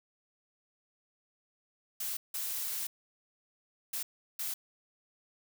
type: noise bursts at uneven times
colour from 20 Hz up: blue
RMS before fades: -36 dBFS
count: 4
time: 2-2.17 / 2.34-2.87 / 3.93-4.03 / 4.39-4.54 s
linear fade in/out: 5 ms
effects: none